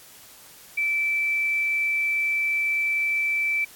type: tone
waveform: sine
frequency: 2324 Hz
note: D7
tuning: 19 cents flat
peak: -21 dBFS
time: 0.77-3.65 s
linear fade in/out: 10 ms
effects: white hiss -48 dBFS RMS until 3.75 s + AAC 64 kbps